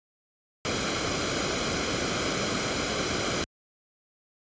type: noise with comb filter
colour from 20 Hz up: pink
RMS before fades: -28 dBFS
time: 0.65-3.44 s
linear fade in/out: 0 ms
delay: 1.1 ms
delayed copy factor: -0.55
effects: high-pass 60 Hz 12 dB/octave + resampled to 16000 Hz